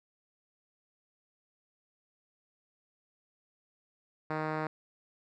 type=tone with low-pass filter; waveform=5% pulse; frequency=155.56 Hz; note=D#3; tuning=in tune; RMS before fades=-34 dBFS; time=4.3-4.67 s; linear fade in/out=2 ms; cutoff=1800 Hz; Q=0.53; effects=none